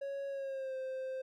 triangle tone with pitch glide, 554.4 to 523.3 Hz, C#5 to C5, 0 to 0 cents, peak -35 dBFS, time 0.01-1.22 s, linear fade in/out 10 ms, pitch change -100 cents, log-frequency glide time 0.28-0.76 s, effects none

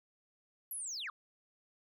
sine linear sweep, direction down, 11840 to 1063 Hz, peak -37 dBFS, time 0.71-1.1 s, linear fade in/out 2 ms, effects tanh soft clip ceiling -36 dBFS + 13-bit

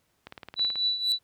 click train, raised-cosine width 0.3 ms, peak -24 dBFS, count 10, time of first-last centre 0.27-0.756 s, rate 18.5 Hz
sine tone with tremolo, 3954 Hz, B7, 1 cent sharp, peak -21 dBFS, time 0.56-1.19 s, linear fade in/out 50 ms, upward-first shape triangle, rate 4.1 Hz, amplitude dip 75%
sawtooth tone with exponential growth, 4073 Hz, C8, 47 cents flat, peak -26 dBFS, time 0.98-1.12 s, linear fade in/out 0 ms, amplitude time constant 30 ms
effects pink hiss -71 dBFS RMS until 1.23 s + high-pass 60 Hz 12 dB/octave

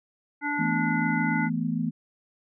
harmonic tone, 291.2 Hz, D4, 15 cents flat, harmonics 1 / 3 / 5 / 7, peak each -31 / -31 / -31 / -31 dBFS, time 0.41-1.5 s, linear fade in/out 50 ms
sine chord, E suspended fourth, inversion none, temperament equal, 164.81 / 220 / 246.9 Hz, E3 / A3 / B3, 0 / 0 / 0 cents, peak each -29 dBFS, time 0.58-1.91 s, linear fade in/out 20 ms
effects none

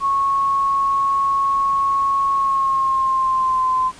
sine tone with pitch glide, 1100 to 1032.3 Hz, C#6 to C6, -14 to -24 cents, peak -15 dBFS, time 0-3.92 s, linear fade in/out 50 ms, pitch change -110 cents, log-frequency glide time 2.31-3.68 s, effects pink hiss -42 dBFS RMS until 3.99 s + resampled to 22050 Hz

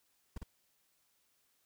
brown noise with echo, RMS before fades -41 dBFS, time 0.36-0.38 s, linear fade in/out 5 ms, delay 54 ms, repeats 1, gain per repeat -2 dB, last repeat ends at 0.434 s, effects white hiss -75 dBFS RMS until 1.65 s

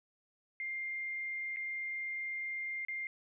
sine tone with dropouts, 2108 Hz, C7, 12 cents sharp, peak -36 dBFS, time 0.6-3.07 s, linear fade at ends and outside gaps 1 ms, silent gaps 1.562-1.569 / 2.85-2.884 s, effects none

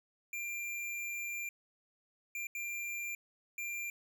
square tone bursts at uneven times, 2379 Hz, D7, 22 cents sharp, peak -38 dBFS, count 4, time 0.33-1.49 / 2.35-2.47 / 2.55-3.15 / 3.58-3.9 s, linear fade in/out 2 ms, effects none

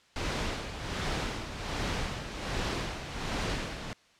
pink noise with tremolo, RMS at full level -31 dBFS, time 0.16-3.93 s, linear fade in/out 0 ms, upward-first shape sine, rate 1.3 Hz, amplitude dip 60%, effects white hiss -62 dBFS RMS until 4.19 s + low-pass 5000 Hz 12 dB/octave

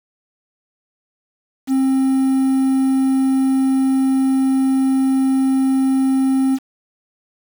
triangle tone with quantisation, 265.8 Hz, C4, 27 cents sharp, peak -11 dBFS, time 1.67-6.59 s, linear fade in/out 50 ms, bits 6, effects none

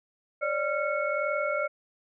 sine tone cluster, 554 / 596 / 1377 / 2201 Hz, C#5 / D5 / F6 / C#7, -1 / +25 / -25 / -13 cents, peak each -33 / -29 / -31 / -34 dBFS, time 0.41-1.68 s, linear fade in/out 20 ms, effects none

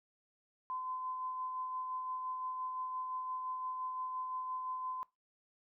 sine tone with tremolo, 1024 Hz, C6, 38 cents flat, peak -36 dBFS, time 0.7-5.03 s, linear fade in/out 0 ms, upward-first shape sine, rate 5.8 Hz, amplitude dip 30%, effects noise-tail reverb RT60 0.2 s tail -21 dB re dry

